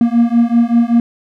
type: beating tone pair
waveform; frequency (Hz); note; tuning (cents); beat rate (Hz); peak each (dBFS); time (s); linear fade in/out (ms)
triangle; 232.4 / 237.6; A#3 / A#3; -5 / +33; 5.2; -10; 0.01-1; 2
effects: none